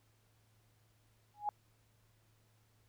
sine tone with exponential growth, 830.6 Hz, G#5, in tune, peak -29 dBFS, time 1.34-1.49 s, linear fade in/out 1 ms, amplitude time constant 32 ms, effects added 109 Hz sine -70 dBFS peak until 2.88 s + pink hiss -74 dBFS RMS until 2.88 s

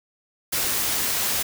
white noise, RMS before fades -24 dBFS, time 0.52-1.43 s, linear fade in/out 10 ms, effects none

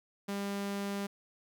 sawtooth tone, 200 Hz, G3, 35 cents sharp, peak -30 dBFS, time 0.28-1.07 s, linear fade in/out 10 ms, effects 12-bit

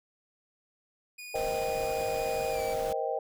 sawtooth tone with pitch glide, 2460 to 2309 Hz, D#7 to D7, -20 to -30 cents, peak -38 dBFS, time 1.18-2.74 s, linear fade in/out 10 ms, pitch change -110 cents, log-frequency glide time 2.51-2.61 s
sine chord, C minor seventh, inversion third, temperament just, 470.9 / 523.3 / 627.9 / 784.9 Hz, Bb4 / C5 / Eb5 / G5, +18 / 0 / +16 / +2 cents, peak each -34 dBFS, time 1.34-3.19 s, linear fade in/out 5 ms
pink noise, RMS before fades -42 dBFS, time 1.35-2.93 s, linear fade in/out 5 ms
effects none

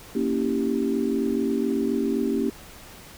sine chord, A# diminished seventh, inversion none, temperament equal with one note detuned, 233.1 / 277.2 / 324.7 / 392 Hz, A#3 / C#4 / E4 / G4, 0 / 0 / -26 / 0 cents, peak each -26 / -26 / -30 / -27 dBFS, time 0.15-2.5 s, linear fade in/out 5 ms, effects pink hiss -45 dBFS RMS until 3.17 s

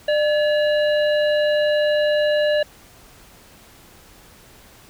harmonic tone with a mistuned harmonic, 569 Hz, C#5, 45 cents sharp, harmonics 1 / 3 / 5 / 7, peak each -16 / -26 / -30 / -33 dBFS, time 0.08-2.63 s, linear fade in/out 5 ms, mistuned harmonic 1, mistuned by +87 cents, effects pink hiss -48 dBFS RMS until 4.89 s

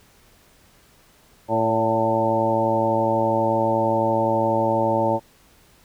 harmonic tone with a mistuned harmonic, 111.8 Hz, A2, 28 cents sharp, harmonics 1 / 2 / 3 / 4 / 5 / 6 / 7 / 8, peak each -29 / -28 / -26 / -31 / -22 / -30 / -28 / -23 dBFS, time 1.48-5.2 s, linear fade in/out 50 ms, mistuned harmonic 5, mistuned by +23 cents, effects pink hiss -55 dBFS RMS until 5.84 s

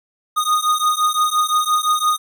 square beating tone pair, 1233 / 1238.8 Hz, D#6 / D#6, -16 / -8 cents, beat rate 5.8 Hz, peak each -19 dBFS, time 0.36-2.18 s, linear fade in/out 20 ms, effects none

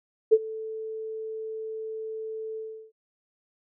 sine tone with ADSR envelope, 440 Hz, A4, in tune, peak -11 dBFS, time 0.31-2.92 s, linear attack 21 ms, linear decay 46 ms, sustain -21 dB, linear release 350 ms, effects none

